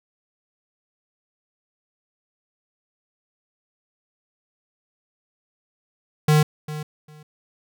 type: tone with echo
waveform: square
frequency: 152 Hz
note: D#3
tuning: 40 cents flat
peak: -14 dBFS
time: 6.28-6.43 s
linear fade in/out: 5 ms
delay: 400 ms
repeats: 2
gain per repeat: -15 dB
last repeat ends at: 7.23 s
effects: none